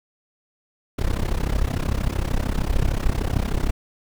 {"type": "noise with amplitude modulation", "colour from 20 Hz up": "brown", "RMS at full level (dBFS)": -18, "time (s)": [0.98, 3.71], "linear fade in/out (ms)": 10, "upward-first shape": "sine", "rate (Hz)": 33.2, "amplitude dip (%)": 90, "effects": []}